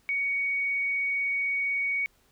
sine tone with frequency modulation, 2239 Hz, C#7, 17 cents sharp, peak -25 dBFS, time 0.09-2.06 s, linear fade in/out 0 ms, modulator 28.2 Hz, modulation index 0.23, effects pink hiss -65 dBFS RMS until 2.31 s

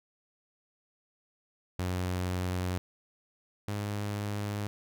sawtooth tone pair in turn, 91 / 102.94 Hz, F#2 / G#2, -28 / -15 cents, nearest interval major second, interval 213 cents, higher second, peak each -26 / -28 dBFS, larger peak first, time 1.79-2.78 / 3.68-4.67 s, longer neither, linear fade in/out 0 ms, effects none

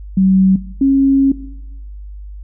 sine tone pair in turn, 190 / 272.5 Hz, F#3 / C#4, +46 / -29 cents, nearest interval tritone, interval 625 cents, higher second, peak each -8 dBFS, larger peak neither, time 0.17-0.56 / 0.81-1.32 s, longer second, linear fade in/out 5 ms, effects noise-tail reverb RT60 0.9 s tail -17 dB re dry + added 50 Hz sine -28 dBFS peak until 2.43 s

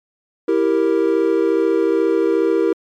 triangle chord, E diminished, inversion none, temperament equal, 329.6 / 392 / 466.2 Hz, E4 / G4 / Bb4, 0 / 0 / 0 cents, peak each -16 dBFS, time 0.48-2.73 s, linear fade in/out 5 ms, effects MP3 96 kbps

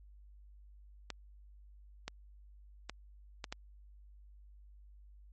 clicks, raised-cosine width 0.2 ms, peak -22 dBFS, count 5, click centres 1.103 / 2.08 / 2.896 / 3.442 / 3.525 s, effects added 50 Hz sine -54 dBFS peak until 5.32 s + MP3 32 kbps

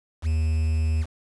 triangle tone with quantisation, 79.3 Hz, D#2, 33 cents sharp, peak -18 dBFS, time 0.22-1.06 s, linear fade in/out 50 ms, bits 7, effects resampled to 24000 Hz

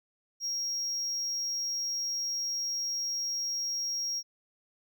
triangle tone, 5600 Hz, F8, 4 cents sharp, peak -29 dBFS, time 0.4-4.23 s, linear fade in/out 50 ms, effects none

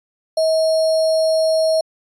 sine tone with sample-and-hold, 640 Hz, D#5, 49 cents sharp, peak -13 dBFS, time 0.37-1.81 s, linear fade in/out 5 ms, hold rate 4900 Hz, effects resampled to 22050 Hz

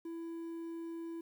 triangle tone with quantisation, 332.4 Hz, E4, 15 cents sharp, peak -38 dBFS, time 0.05-1.21 s, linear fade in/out 5 ms, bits 11, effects none

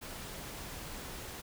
pink noise, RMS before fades -44 dBFS, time 0.01-1.42 s, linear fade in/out 20 ms, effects none

